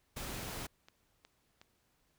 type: noise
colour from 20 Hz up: pink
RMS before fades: -42 dBFS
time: 0.16-0.67 s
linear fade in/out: 10 ms
type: click train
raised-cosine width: 0.2 ms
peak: -37 dBFS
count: 4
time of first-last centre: 0.52-1.615 s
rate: 2.74 Hz
effects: pink hiss -75 dBFS RMS until 2.18 s